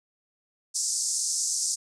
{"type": "band-pass noise", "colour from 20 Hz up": "white", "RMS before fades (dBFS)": -28, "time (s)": [0.74, 1.76], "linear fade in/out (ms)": 20, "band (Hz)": [5100, 8800], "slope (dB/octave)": 48, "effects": []}